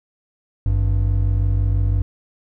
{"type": "tone pair together", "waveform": "triangle", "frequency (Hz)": [51.75, 97.7], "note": ["G#1", "G2"], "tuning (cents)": [-5, -5], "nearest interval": "major seventh", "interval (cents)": 1100, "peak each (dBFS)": -16, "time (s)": [0.66, 2.02], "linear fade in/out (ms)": 0, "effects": []}